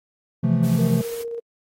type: chord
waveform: triangle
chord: F major seventh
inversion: second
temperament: equal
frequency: 130.81 / 164.81 / 174.61 / 220 Hz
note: C3 / E3 / F3 / A3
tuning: 0 / 0 / 0 / 0 cents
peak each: -20 dBFS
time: 0.43-1.02 s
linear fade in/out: 10 ms
type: noise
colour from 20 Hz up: white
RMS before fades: -39 dBFS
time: 0.63-1.24 s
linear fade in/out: 20 ms
type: tone with tremolo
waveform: sine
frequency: 466.2 Hz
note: A#4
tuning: in tune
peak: -26 dBFS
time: 0.78-1.4 s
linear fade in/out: 10 ms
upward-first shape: square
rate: 15 Hz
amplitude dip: 25%
effects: AAC 48 kbps